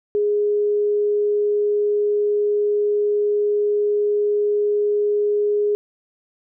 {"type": "tone", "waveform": "sine", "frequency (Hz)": 414.7, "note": "G#4", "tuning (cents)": -3, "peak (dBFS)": -16, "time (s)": [0.15, 5.75], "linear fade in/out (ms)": 0, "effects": []}